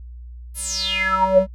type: tone with band-pass filter sweep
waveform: square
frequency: 190 Hz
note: F#3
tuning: 46 cents sharp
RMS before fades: -19 dBFS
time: 0.54-1.47 s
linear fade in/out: 50 ms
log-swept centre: 12000 to 390 Hz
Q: 9.9
effects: noise-tail reverb RT60 0.1 s tail -21 dB re dry + added 60 Hz sine -34 dBFS peak until 1.54 s